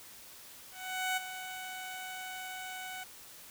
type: tone with ADSR envelope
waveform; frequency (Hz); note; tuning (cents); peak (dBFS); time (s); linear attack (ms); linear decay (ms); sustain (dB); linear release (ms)
15% pulse; 746; F#5; +14; -23; 0.71-3.04; 460; 16; -11; 10
effects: white hiss -52 dBFS RMS until 3.5 s